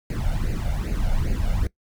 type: noise with flanger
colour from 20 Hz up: brown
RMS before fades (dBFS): -23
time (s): 0.1-1.67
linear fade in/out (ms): 2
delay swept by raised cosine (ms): 0.43 to 1.42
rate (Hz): 2.5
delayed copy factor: +0.75
effects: noise-tail reverb RT60 0.1 s tail -20 dB re dry